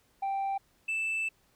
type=tone pair in turn; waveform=sine; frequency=784 / 2642 Hz; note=G5 / E7; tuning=0 / +3 cents; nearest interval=octave + major sixth; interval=2103 cents; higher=second; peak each=-26 dBFS; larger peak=neither; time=0.22-0.58 / 0.88-1.29 s; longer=second; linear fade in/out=10 ms; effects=tanh soft clip ceiling -28 dBFS + pink hiss -68 dBFS RMS until 1.55 s